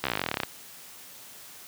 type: slowing click train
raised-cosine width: 0.3 ms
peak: -10 dBFS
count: 19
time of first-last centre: 0.04-0.434 s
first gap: 14 ms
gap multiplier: 1.05
effects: white hiss -47 dBFS RMS until 1.67 s + high-pass 80 Hz 12 dB/octave